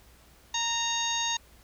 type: harmonic tone with a mistuned harmonic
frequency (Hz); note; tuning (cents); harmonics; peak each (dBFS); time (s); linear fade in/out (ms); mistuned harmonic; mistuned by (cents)
930; A#5; -4; 1 / 2 / 3 / 4 / 5 / 6 / 7; -33 / -37 / -36 / -31 / -41 / -43 / -32; 0.54-1.37; 5; 2; -17
effects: added 60 Hz sine -58 dBFS peak until 1.63 s + pink hiss -58 dBFS RMS until 1.63 s